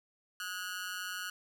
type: tone with amplitude modulation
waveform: sawtooth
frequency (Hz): 1456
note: F#6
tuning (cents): -28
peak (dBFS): -30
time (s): 0.4-1.3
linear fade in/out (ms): 2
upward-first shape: sine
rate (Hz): 188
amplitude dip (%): 90
effects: none